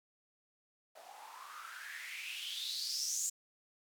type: noise with band-pass filter sweep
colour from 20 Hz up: blue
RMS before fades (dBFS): -42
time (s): 0.95-3.3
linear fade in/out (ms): 10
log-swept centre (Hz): 650 to 7300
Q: 7
effects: none